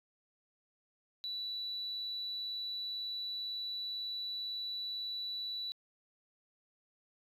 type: tone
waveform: sine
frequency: 3951 Hz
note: B7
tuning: in tune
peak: -36 dBFS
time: 1.24-5.72 s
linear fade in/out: 0 ms
effects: tanh soft clip ceiling -32 dBFS + 13-bit